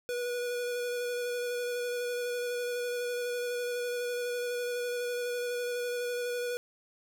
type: tone with vibrato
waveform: square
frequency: 486.8 Hz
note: B4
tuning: 25 cents flat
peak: -32 dBFS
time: 0.09-6.57 s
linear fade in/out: 0 ms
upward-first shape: square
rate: 12 Hz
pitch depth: 12 cents each way
effects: none